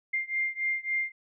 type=beating tone pair; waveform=sine; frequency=2104 / 2107.6 Hz; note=C7 / C7; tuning=+9 / +12 cents; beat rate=3.6 Hz; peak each=-30 / -31 dBFS; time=0.13-1.12 s; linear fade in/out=10 ms; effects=none